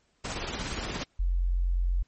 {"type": "noise with tremolo", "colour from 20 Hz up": "pink", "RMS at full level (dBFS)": -32, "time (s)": [0.24, 1.04], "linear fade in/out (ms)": 10, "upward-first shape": "sine", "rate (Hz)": 17, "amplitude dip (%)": 40}
{"type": "tone", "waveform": "sine", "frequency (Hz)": 44.28, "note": "F1", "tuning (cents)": 25, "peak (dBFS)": -23, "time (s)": [1.19, 2.03], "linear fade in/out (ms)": 10}
{"effects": ["pink hiss -70 dBFS RMS until 2.07 s", "MP3 32 kbps"]}